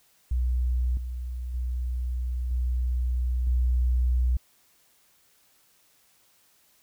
sine tone with level steps, 61.74 Hz, B1, in tune, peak -22 / -30 / -26 / -23 / -20 dBFS, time 0.31-4.37 s, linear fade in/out 5 ms, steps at 0.97 / 1.54 / 2.51 / 3.47 s, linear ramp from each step 2 ms, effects white hiss -63 dBFS RMS until 6.82 s

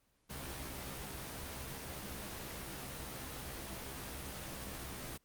pink noise with comb filter, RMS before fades -44 dBFS, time 0.29-5.18 s, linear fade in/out 20 ms, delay 15 ms, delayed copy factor +0.75, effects pink hiss -75 dBFS RMS until 5.24 s + Opus 24 kbps

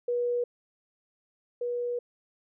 sine tone pair in turn, 484.1 / 484.1 Hz, B4 / B4, -35 / -35 cents, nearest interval unison, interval 0 cents, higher neither, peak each -25 / -28 dBFS, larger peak first, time 0.08-0.44 / 1.61-1.99 s, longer second, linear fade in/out 5 ms, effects none

